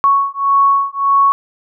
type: beating tone pair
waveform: sine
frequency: 1108.7 / 1110.4 Hz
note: C#6 / C#6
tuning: 0 / +3 cents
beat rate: 1.7 Hz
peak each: -13 dBFS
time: 0.04-1.32 s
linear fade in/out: 0 ms
effects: none